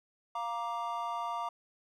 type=chord; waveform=triangle; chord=Bb major; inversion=second; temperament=equal with one note detuned; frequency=698.5 / 938.3 / 1174.7 Hz; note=F5 / Bb5 / D6; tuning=0 / +11 / 0 cents; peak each=-37 / -35 / -36 dBFS; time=0.35-1.49 s; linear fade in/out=5 ms; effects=none